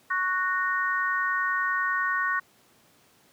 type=chord; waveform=sine; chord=F# major; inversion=second; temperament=just; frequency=1110 / 1480 / 1850 Hz; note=C#6 / F#6 / A#6; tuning=+2 / 0 / -14 cents; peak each=-28 dBFS; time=0.1-2.4 s; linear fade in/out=10 ms; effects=pink hiss -60 dBFS RMS until 3.32 s + high-pass 150 Hz 12 dB/octave